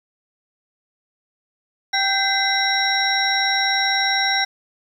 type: tone cluster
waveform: sine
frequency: 782 / 1562 / 2043 / 3876 / 5560 Hz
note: G5 / G6 / C7 / B7 / F8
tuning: -4 / -7 / -42 / -33 / -9 cents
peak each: -23 dBFS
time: 1.93-4.45 s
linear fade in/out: 10 ms
effects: tanh soft clip ceiling -5 dBFS + 8-bit